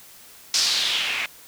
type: noise with low-pass filter sweep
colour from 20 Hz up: blue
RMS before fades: -23 dBFS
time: 0.54-1.26 s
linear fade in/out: 2 ms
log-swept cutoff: 5400 to 2200 Hz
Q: 3
effects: white hiss -47 dBFS RMS until 1.47 s